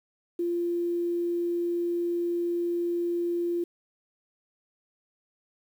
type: tone with quantisation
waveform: sine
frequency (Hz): 345.7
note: F4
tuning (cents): -18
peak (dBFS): -25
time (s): 0.39-3.64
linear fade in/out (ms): 5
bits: 9
effects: none